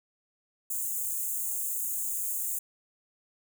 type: high-pass noise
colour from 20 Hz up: white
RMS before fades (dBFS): -32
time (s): 0.7-2.59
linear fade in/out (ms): 5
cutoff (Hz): 6600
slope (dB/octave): 96
effects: none